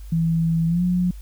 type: tone with pitch glide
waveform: sine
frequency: 164.5 to 179.39 Hz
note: E3 to F3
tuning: -3 to +47 cents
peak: -17 dBFS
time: 0.12-1.11 s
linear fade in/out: 5 ms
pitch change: +150 cents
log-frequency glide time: 0.67-0.83 s
effects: added 50 Hz sine -34 dBFS peak until 1.21 s + white hiss -54 dBFS RMS until 1.21 s